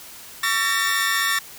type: tone cluster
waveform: sawtooth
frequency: 1131 / 1356 / 1799 / 1894 Hz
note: C#6 / E6 / A6 / A#6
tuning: +34 / +49 / +38 / +27 cents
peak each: -22 / -26 / -18 / -24 dBFS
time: 0.43-1.39 s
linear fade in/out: 5 ms
effects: white hiss -41 dBFS RMS until 1.58 s